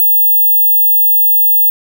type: tone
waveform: sine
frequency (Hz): 15750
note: B9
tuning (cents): -6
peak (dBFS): -4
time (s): 0-1.7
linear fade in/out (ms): 2
effects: tanh soft clip ceiling -5 dBFS + 7-bit